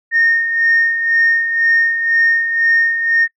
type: tone with tremolo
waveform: sine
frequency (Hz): 1838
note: A#6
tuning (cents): -25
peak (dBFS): -8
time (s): 0.11-3.28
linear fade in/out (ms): 50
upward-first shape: sine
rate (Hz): 2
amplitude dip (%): 60
effects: noise-tail reverb RT60 0.1 s tail -21 dB re dry + tanh soft clip ceiling -5 dBFS